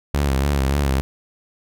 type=tone with vibrato; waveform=sawtooth; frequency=69.3 Hz; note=C#2; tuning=in tune; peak=-13 dBFS; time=0.14-1.01 s; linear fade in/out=0 ms; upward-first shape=sine; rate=3.5 Hz; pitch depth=76 cents each way; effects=none

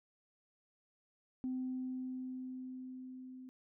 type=tone with level ramp; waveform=sine; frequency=256.7 Hz; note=C4; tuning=33 cents flat; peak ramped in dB=-34 to -48 dBFS; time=1.44-3.49 s; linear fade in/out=0 ms; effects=tanh soft clip ceiling -31 dBFS

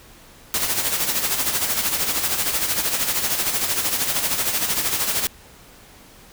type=noise with tremolo; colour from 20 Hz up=white; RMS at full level=-20 dBFS; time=0.54-5.27 s; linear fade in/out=0 ms; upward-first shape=sine; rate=13 Hz; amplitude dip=55%; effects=pink hiss -47 dBFS RMS until 6.32 s

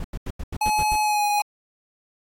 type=noise bursts; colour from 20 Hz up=brown; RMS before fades=-29 dBFS; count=8; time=0-0.96 s; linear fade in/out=2 ms; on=43 ms; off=88 ms
type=tone with pitch glide; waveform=square; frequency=850 to 828.7 Hz; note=G#5 to G#5; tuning=+40 to -4 cents; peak=-20 dBFS; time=0.61-1.42 s; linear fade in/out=5 ms; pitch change=-44 cents; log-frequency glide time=1.02-1.25 s
effects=AAC 48 kbps

